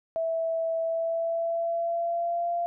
sine tone with pitch glide, 656 to 689.8 Hz, E5 to F5, -9 to -22 cents, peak -25 dBFS, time 0.16-2.66 s, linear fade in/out 0 ms, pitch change +87 cents, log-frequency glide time 0.8-2.5 s, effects none

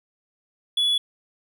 triangle tone, 3408 Hz, G#7, 44 cents sharp, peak -17 dBFS, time 0.77-0.98 s, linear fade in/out 5 ms, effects none

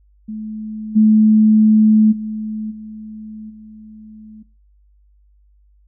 sine tone with level steps, 216.1 Hz, A3, 31 cents flat, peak -24 / -7 / -21 / -29 / -35 dBFS, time 0.28-4.43 s, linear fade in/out 10 ms, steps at 0.95 / 2.11 / 2.7 / 3.49 s, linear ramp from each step 20 ms, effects noise-tail reverb RT60 0.3 s tail -20 dB re dry + added 50 Hz sine -50 dBFS peak until 5.87 s

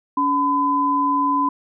sine tone pair together, 283.4 / 1010 Hz, C#4 / B5, +38 / +39 cents, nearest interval octave + minor seventh, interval 2201 cents, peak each -22 / -17 dBFS, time 0.17-1.49 s, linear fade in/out 5 ms, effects none

